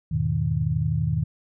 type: chord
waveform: sine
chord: E major seventh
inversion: none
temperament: equal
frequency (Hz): 82.41 / 103.83 / 123.47 / 155.56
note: E2 / G#2 / B2 / D#3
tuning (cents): 0 / 0 / 0 / 0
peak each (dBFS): -29 / -28 / -27 / -24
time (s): 0.11-1.24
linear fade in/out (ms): 10
effects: none